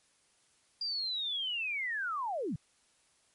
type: linear sweep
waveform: sine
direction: down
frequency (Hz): 4822 to 116.54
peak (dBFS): -32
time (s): 0.81-2.56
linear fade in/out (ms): 5
effects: white hiss -69 dBFS RMS until 3.34 s + MP3 48 kbps